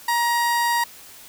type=tone; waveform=30% pulse; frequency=946 Hz; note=A#5; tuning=25 cents sharp; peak=-16 dBFS; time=0.08-0.84 s; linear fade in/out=5 ms; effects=white hiss -44 dBFS RMS until 1.28 s